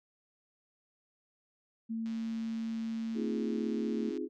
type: tone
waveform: sine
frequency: 225.6 Hz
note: A3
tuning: 44 cents sharp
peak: -33 dBFS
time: 1.89-4.11 s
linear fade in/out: 20 ms
type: click train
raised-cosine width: 0.2 ms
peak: -37 dBFS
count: 295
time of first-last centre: 2.06-4.175 s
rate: 139 Hz
type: chord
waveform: sine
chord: F minor seventh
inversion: second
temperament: equal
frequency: 261.6 / 311.1 / 349.2 / 415.3 Hz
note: C4 / Eb4 / F4 / Ab4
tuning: 0 / 0 / 0 / 0 cents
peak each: -39 dBFS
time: 3.14-4.29 s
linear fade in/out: 50 ms
effects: none